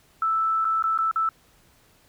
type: tone with dropouts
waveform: sine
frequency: 1318.5 Hz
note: E6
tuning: in tune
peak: -20 dBFS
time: 0.22-1.29 s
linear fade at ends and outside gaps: 2 ms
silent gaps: 0.646-0.651 / 0.825-0.839 / 0.977-0.987 / 1.113-1.159 s
effects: pink hiss -59 dBFS RMS until 2.08 s